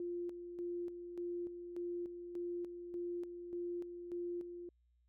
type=tone with tremolo; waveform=sine; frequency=349.2 Hz; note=F4; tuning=in tune; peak=-38 dBFS; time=0-4.69 s; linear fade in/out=2 ms; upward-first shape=square; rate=1.7 Hz; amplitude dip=55%; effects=added 60 Hz sine -70 dBFS peak until 5.08 s